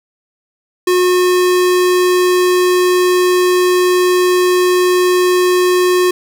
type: tone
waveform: square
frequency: 362.1 Hz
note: F#4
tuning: 37 cents flat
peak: -10 dBFS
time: 0.87-6.11 s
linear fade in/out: 5 ms
effects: none